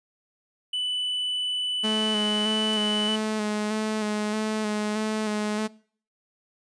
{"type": "tone", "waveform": "triangle", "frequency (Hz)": 2986, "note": "F#7", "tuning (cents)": 15, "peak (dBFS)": -24, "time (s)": [0.73, 3.16], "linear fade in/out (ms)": 5}
{"type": "tone with vibrato", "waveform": "sawtooth", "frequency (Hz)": 213.7, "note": "G#3", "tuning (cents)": 50, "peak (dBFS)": -21, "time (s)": [1.83, 5.68], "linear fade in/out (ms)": 20, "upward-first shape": "square", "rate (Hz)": 1.6, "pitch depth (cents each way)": 22}
{"type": "noise with exponential decay", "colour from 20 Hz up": "blue", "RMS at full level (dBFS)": -34, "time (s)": [2.73, 2.8], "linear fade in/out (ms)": 1, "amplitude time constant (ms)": 15}
{"effects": ["noise-tail reverb RT60 0.5 s tail -22 dB re dry", "resampled to 22050 Hz"]}